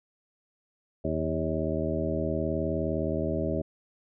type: harmonic tone with a mistuned harmonic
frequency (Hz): 79.3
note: D#2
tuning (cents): +33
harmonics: 1 / 2 / 3 / 4 / 5 / 7 / 8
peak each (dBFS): -34 / -34 / -34 / -34 / -34 / -34 / -34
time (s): 1.04-3.62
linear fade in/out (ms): 10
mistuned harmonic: 1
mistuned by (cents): +32
effects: none